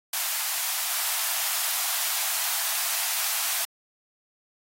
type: high-pass noise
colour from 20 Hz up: white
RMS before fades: -27 dBFS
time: 0.13-3.65 s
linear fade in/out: 5 ms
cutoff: 640 Hz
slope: 96 dB/octave
effects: AAC 48 kbps